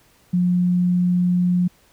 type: tone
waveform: sine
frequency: 178.5 Hz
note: F3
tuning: 38 cents sharp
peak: -15 dBFS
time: 0.33-1.68 s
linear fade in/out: 10 ms
effects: pink hiss -56 dBFS RMS until 1.92 s